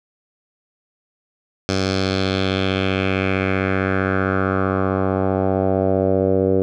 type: tone with low-pass filter sweep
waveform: 10% pulse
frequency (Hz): 95.4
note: G2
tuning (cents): -47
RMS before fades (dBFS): -19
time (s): 1.69-6.62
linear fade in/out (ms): 0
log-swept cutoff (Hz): 5400 to 460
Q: 2.7
effects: none